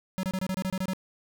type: tone bursts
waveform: square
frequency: 187.8 Hz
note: F#3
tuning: 26 cents sharp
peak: -28 dBFS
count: 10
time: 0.18-0.934 s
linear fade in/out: 0 ms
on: 52 ms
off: 26 ms
effects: none